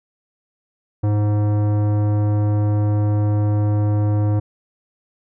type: tone with tanh clipping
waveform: sine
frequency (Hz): 104.4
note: G#2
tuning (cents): +10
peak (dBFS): -17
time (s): 1.03-4.4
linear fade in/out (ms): 10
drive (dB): 16
effects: none